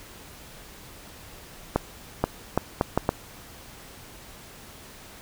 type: accelerating click train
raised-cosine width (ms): 1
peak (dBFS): -6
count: 6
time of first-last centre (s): 1.76-3.091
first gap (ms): 480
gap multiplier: 0.7
effects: pink hiss -46 dBFS RMS until 5.21 s